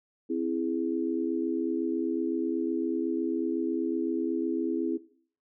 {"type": "chord", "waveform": "sine", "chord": "C augmented", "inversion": "none", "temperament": "equal", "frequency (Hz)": [261.6, 329.6, 415.3], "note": ["C4", "E4", "G#4"], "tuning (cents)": [0, 0, 0], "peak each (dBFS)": [-31, -29, -34], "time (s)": [0.29, 4.98], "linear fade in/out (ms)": 20, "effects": ["noise-tail reverb RT60 0.5 s tail -17 dB re dry"]}